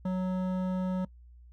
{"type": "tone with hard clipping", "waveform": "triangle", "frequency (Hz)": 185, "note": "F#3", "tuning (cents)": 0, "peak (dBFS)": -30, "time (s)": [0.05, 1.05], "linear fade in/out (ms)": 5, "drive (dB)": 16, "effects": ["noise-tail reverb RT60 0.1 s tail -23 dB re dry", "added 60 Hz sine -50 dBFS peak until 1.52 s"]}